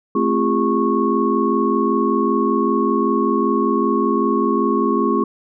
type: tone cluster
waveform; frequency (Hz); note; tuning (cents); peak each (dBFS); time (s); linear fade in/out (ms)
sine; 218.3 / 263.5 / 346.1 / 406.2 / 1100; A3 / C4 / F4 / G#4 / C#6; -13 / +12 / -16 / -38 / -14; -21; 0.15-5.24; 5
effects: none